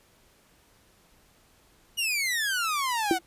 sawtooth exponential sweep, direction down, 2923 to 721 Hz, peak -22 dBFS, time 1.97-3.19 s, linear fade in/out 20 ms
sine tone with exponential decay, 335.1 Hz, E4, 29 cents sharp, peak -16 dBFS, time 3.11-3.21 s, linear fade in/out 1 ms, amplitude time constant 21 ms
effects pink hiss -61 dBFS RMS until 3.26 s + resampled to 32000 Hz

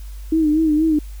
sine tone with vibrato, 311.1 Hz, D#4, in tune, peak -13 dBFS, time 0.32-0.99 s, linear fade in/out 5 ms, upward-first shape sine, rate 4.2 Hz, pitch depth 69 cents each way, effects added 50 Hz sine -30 dBFS peak until 1.2 s + white hiss -49 dBFS RMS until 1.2 s

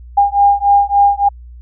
sine beating tone pair, 805 / 808.5 Hz, G5 / G#5, +46 / -47 cents, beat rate 3.5 Hz, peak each -11 dBFS, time 0.17-1.29 s, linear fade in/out 10 ms, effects added 60 Hz sine -32 dBFS peak until 1.61 s

